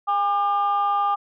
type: tone pair together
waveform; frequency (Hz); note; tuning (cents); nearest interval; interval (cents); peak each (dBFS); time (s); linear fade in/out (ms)
sine; 811.4 / 1200; G#5 / D6; -41 / +37; perfect fifth; 678; -20; 0.07-1.16; 20
effects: tanh soft clip ceiling -14 dBFS